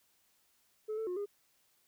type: tone with pitch steps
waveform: sine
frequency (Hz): 431.1 / 443.2 / 360.4 / 407.3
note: A4 / A4 / F#4 / G#4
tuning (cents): -35 / +13 / -45 / -34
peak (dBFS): -32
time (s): 0.88-1.26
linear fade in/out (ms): 20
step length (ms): 95
effects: tanh soft clip ceiling -33 dBFS + white hiss -72 dBFS RMS until 1.87 s